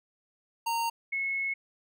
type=tone pair in turn; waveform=square / sine; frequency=924 / 2186 Hz; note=A#5 / C#7; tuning=-16 / -25 cents; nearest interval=octave + minor third; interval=1491 cents; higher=second; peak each=-28 dBFS; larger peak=neither; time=0.66-0.9 / 1.12-1.54 s; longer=second; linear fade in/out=10 ms; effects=none